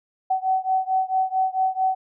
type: beating tone pair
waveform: sine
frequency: 754 / 758.5 Hz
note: F#5 / F#5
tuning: +32 / +43 cents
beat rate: 4.5 Hz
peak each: -22 / -23 dBFS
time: 0.3-1.95 s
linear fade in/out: 10 ms
effects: none